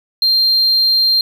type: tone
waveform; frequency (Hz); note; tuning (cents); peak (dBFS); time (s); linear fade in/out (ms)
triangle; 4180; C8; -2; -8; 0.22-1.21; 2
effects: tanh soft clip ceiling -5 dBFS + 7-bit